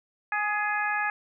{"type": "harmonic tone with a mistuned harmonic", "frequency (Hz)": 416.3, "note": "G#4", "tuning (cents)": 4, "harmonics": [2, 3, 4, 5, 6], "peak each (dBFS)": [-30, -33, -28, -36, -35], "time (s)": [0.32, 1.1], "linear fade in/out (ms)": 2, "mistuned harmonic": 4, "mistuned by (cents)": 20, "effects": []}